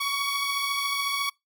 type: beating tone pair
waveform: 15% pulse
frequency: 1121 / 1135 Hz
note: C#6 / C#6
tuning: +19 / +41 cents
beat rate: 14 Hz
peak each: -20 / -27 dBFS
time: 0-1.3 s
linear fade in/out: 10 ms
effects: noise-tail reverb RT60 0.2 s tail -25 dB re dry